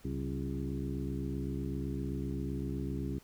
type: harmonic tone with a mistuned harmonic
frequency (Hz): 67.8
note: C#2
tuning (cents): -38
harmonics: 1 / 2 / 3 / 4 / 5 / 6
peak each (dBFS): -39 / -39 / -41 / -40 / -43 / -46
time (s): 0.04-3.19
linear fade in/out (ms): 10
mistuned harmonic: 3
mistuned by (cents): -92
effects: pink hiss -61 dBFS RMS until 3.23 s